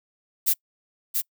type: noise with echo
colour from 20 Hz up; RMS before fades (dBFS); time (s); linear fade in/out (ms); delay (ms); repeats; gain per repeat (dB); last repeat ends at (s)
violet; -20; 0.46-0.54; 20; 680; 1; -4; 1.22
effects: noise-tail reverb RT60 0.1 s tail -26 dB re dry